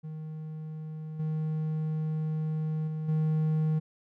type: tone with level steps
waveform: triangle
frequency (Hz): 156.2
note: D#3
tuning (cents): +7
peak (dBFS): -34 / -26 / -29 / -22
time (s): 0.03-3.8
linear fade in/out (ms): 20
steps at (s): 1.19 / 2.87 / 3.08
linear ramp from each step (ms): 10
effects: none